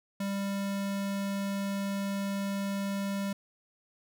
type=tone; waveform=square; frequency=198 Hz; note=G3; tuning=18 cents sharp; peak=-31 dBFS; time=0.2-3.33 s; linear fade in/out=5 ms; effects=none